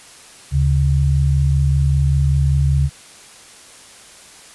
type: tone pair together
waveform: sine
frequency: 73.42 / 138.59 Hz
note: D2 / C#3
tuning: 0 / 0 cents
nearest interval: major seventh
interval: 1100 cents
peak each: -15 dBFS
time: 0.51-2.9 s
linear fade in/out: 50 ms
effects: white hiss -42 dBFS RMS until 4.54 s + resampled to 24000 Hz